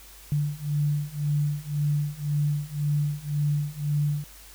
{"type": "beating tone pair", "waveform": "sine", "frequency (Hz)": [146, 147.9], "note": ["D3", "D3"], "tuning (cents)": [-10, 13], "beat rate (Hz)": 1.9, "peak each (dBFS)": [-27, -26], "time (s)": [0.32, 4.24], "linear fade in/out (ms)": 0, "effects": ["added 50 Hz sine -50 dBFS peak until 4.54 s", "white hiss -49 dBFS RMS until 4.54 s"]}